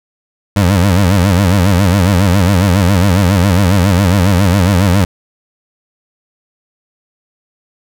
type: tone with vibrato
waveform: 25% pulse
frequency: 94 Hz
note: F#2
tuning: 28 cents sharp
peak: -4 dBFS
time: 0.56-5.05 s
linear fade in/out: 5 ms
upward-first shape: sine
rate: 7.3 Hz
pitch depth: 160 cents each way
effects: none